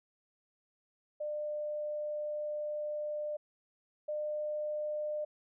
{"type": "tone pair in turn", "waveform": "sine", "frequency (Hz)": [599, 602.3], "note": ["D5", "D5"], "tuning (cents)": [34, 44], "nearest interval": "unison", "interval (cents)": 10, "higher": "second", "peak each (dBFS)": [-34, -33], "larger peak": "second", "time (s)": [[1.2, 3.37], [4.08, 5.25]], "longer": "first", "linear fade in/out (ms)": 10, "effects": []}